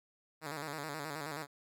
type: tone with vibrato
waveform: 5% pulse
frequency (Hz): 150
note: D3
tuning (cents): +37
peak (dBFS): -28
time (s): 0.41-1.47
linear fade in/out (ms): 50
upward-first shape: square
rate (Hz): 9.4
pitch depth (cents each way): 87
effects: none